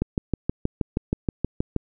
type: click train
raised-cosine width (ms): 3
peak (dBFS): -9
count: 12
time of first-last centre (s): 0.02-1.763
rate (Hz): 6.31
effects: none